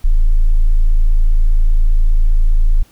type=tone; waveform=sine; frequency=27.5 Hz; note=A0; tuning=in tune; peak=-5 dBFS; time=0.04-2.83 s; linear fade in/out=10 ms; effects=tanh soft clip ceiling -4 dBFS + pink hiss -50 dBFS RMS until 2.91 s